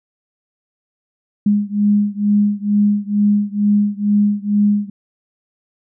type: beating tone pair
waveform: sine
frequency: 205.1 / 207.3 Hz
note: G#3 / G#3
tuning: -21 / -3 cents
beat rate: 2.2 Hz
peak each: -15 / -16 dBFS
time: 1.46-4.9 s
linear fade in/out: 5 ms
effects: none

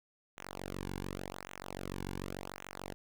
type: tone with flanger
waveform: sawtooth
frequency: 46.81 Hz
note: F#1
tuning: 21 cents sharp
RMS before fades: -43 dBFS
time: 0.37-2.94 s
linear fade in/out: 0 ms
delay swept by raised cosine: 0.21 to 1.61 ms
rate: 0.88 Hz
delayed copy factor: -1
effects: none

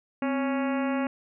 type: harmonic tone with a mistuned harmonic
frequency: 277.4 Hz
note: C#4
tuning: 1 cent sharp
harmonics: 1 / 2 / 3 / 4 / 5 / 6 / 7 / 8 / 9 / 10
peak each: -26 / -32 / -36 / -38 / -40 / -42 / -43 / -44 / -45 / -46 dBFS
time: 0.22-1.07 s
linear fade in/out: 2 ms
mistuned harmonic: 1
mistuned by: -110 cents
effects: none

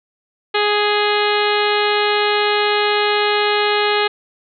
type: harmonic tone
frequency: 416 Hz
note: G#4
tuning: 3 cents sharp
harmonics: 1 / 2 / 3 / 4 / 5 / 6 / 7 / 8 / 9 / 10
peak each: -18 / -21 / -23 / -24 / -25 / -26 / -26 / -27 / -28 / -28 dBFS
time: 0.54-4.08 s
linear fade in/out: 10 ms
effects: none

